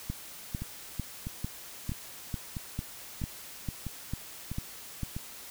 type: two click trains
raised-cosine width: 5 ms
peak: -20 / -23 dBFS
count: 12 / 8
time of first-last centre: 0.1-5.033 / 0.62-5.165 s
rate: 2.23 / 1.54 Hz
effects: white hiss -46 dBFS RMS until 5.5 s